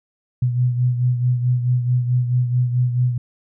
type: beating tone pair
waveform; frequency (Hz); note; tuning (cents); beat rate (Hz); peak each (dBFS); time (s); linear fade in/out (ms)
sine; 123.5 / 128.1; B2 / C3; 0 / -36; 4.6; -16 / -24; 0.42-3.18; 5
effects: none